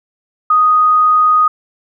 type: tone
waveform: sine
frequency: 1244.5 Hz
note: D#6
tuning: in tune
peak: -7 dBFS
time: 0.5-1.48 s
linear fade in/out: 5 ms
effects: none